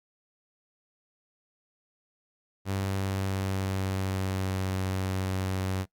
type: tone with pitch glide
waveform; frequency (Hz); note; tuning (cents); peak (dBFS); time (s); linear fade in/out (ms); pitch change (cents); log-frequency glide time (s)
sawtooth; 97.1 to 94.5; G2 to F#2; -16 to +37; -24; 2.65-5.86; 50; -47; 2.79-4.74
effects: noise-tail reverb RT60 0.1 s tail -21 dB re dry + Opus 48 kbps